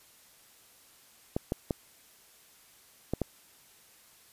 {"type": "clicks", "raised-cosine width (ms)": 2, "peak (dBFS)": -15, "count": 5, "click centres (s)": [1.365, 1.521, 1.708, 3.136, 3.217], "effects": ["white hiss -59 dBFS RMS until 4.32 s", "resampled to 32000 Hz"]}